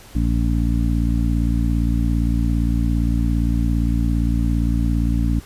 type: harmonic tone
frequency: 57.5 Hz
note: A#1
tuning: 23 cents flat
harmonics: 1 / 2 / 3 / 4 / 5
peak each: -18 / -23 / -26 / -25 / -26 dBFS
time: 0.15-5.4 s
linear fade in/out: 5 ms
effects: pink hiss -44 dBFS RMS until 5.45 s + resampled to 32000 Hz